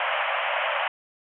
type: band-pass noise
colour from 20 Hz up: pink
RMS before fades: -26 dBFS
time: 0-0.88 s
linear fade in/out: 2 ms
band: 550 to 3100 Hz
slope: 96 dB/octave
effects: none